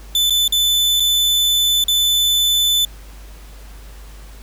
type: tone with dropouts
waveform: 40% pulse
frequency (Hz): 3510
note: A7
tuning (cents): -5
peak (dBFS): -12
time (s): 0.15-2.85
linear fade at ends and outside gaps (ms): 2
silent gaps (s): 0.298-0.305 / 0.479-0.523 / 0.999-1.003 / 1.84-1.882
effects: added 50 Hz sine -35 dBFS peak until 4.42 s + pink hiss -45 dBFS RMS until 4.42 s